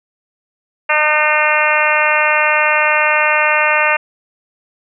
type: harmonic tone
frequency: 303.5 Hz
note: D#4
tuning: 43 cents flat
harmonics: 2 / 3 / 4 / 5 / 6 / 7 / 8 / 9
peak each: -19 / -19 / -19 / -19 / -19 / -19 / -19 / -19 dBFS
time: 0.89-3.97 s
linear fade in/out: 10 ms
effects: none